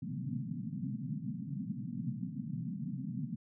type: band-pass noise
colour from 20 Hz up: pink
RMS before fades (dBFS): -39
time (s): 0.02-3.36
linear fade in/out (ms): 10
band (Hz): 120 to 260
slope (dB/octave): 96
effects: none